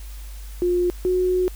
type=tone pair in turn; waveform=sine; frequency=354.9 / 365.7 Hz; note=F4 / F#4; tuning=+28 / -20 cents; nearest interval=minor second; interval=52 cents; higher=second; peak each=-17 dBFS; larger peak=neither; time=0.62-0.9 / 1.05-1.48 s; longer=second; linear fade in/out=0 ms; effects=added 50 Hz sine -33 dBFS peak until 1.55 s + white hiss -47 dBFS RMS until 1.55 s